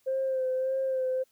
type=tone with vibrato; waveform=sine; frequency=523.3 Hz; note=C5; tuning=in tune; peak=-25 dBFS; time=0.06-1.24 s; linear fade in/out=20 ms; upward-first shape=sine; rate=1.7 Hz; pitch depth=29 cents each way; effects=tanh soft clip ceiling -21 dBFS + white hiss -69 dBFS RMS until 1.31 s